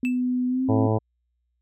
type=tone with pitch glide; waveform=sine; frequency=250.2 to 265.1 Hz; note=B3 to C4; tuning=+23 to +23 cents; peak=-21 dBFS; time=0.03-0.87 s; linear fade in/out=2 ms; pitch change=+100 cents; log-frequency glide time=0.48-0.69 s
type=tone with exponential decay; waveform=triangle; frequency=2637 Hz; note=E7; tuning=in tune; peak=-25 dBFS; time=0.05-0.21 s; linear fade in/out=0 ms; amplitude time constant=33 ms
type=harmonic tone; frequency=109.3 Hz; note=A2; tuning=11 cents flat; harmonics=1 / 2 / 3 / 4 / 5 / 6 / 7 / 8 / 9; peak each=-22 / -29 / -29 / -27 / -30 / -32 / -33 / -35 / -36 dBFS; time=0.68-0.99 s; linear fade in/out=20 ms
effects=added 60 Hz sine -70 dBFS peak until 1.61 s